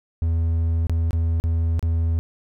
triangle tone with dropouts, 82.4 Hz, E2, in tune, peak -16 dBFS, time 0.22-2.19 s, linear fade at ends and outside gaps 0 ms, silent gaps 0.869-0.896 / 1.108-1.131 / 1.4-1.439 / 1.794-1.827 s, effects none

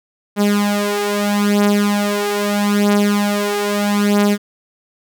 sawtooth beating tone pair, 204.5 / 205.28 Hz, G#3 / G#3, -26 / -20 cents, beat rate 0.78 Hz, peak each -14 / -12 dBFS, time 0.36-4.38 s, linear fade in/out 50 ms, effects none

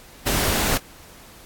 pink noise, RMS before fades -21 dBFS, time 0.26-0.78 s, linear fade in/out 10 ms, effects pink hiss -46 dBFS RMS until 1.45 s + AAC 64 kbps

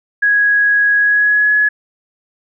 sine tone with pitch glide, 1661.2 to 1692.2 Hz, G#6 to G#6, 0 to +32 cents, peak -9 dBFS, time 0.22-1.69 s, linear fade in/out 10 ms, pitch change +32 cents, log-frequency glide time 0.97-1.53 s, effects none

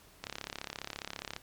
click train, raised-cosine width 0.2 ms, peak -20 dBFS, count 40, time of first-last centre 0.24-1.364 s, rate 34.7 Hz, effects pink hiss -59 dBFS RMS until 1.42 s + MP3 96 kbps

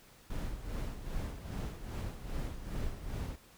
brown noise with tremolo, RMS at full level -36 dBFS, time 0.3-3.36 s, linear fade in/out 5 ms, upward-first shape sine, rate 2.5 Hz, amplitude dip 65%, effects pink hiss -60 dBFS RMS until 3.57 s

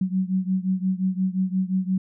sine beating tone pair, 185.4 / 191.1 Hz, F#3 / G3, +4 / -44 cents, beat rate 5.7 Hz, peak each -23 / -25 dBFS, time 0.01-1.98 s, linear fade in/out 5 ms, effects none

